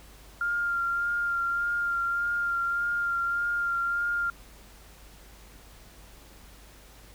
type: tone with vibrato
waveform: sine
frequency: 1396.9 Hz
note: F6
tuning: in tune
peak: -25 dBFS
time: 0.41-4.3 s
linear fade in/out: 2 ms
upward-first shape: sine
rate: 1.7 Hz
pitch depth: 18 cents each way
effects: added 50 Hz sine -51 dBFS peak until 7.14 s + pink hiss -53 dBFS RMS until 7.14 s